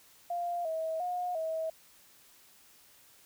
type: tone with pitch steps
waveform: sine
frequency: 697 / 643 / 718 / 643 Hz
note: F5 / E5 / F5 / E5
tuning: -4 / -43 / +48 / -43 cents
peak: -31 dBFS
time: 0.3-1.7 s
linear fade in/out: 5 ms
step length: 350 ms
effects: white hiss -60 dBFS RMS until 3.25 s